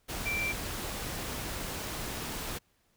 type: tone in noise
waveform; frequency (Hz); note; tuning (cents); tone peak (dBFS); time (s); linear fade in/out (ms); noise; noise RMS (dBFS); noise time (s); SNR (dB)
sine; 2349; D7; 0; -30; 0.25-0.53; 20; pink; -37; 0.08-2.59; +4
effects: pink hiss -71 dBFS RMS until 2.96 s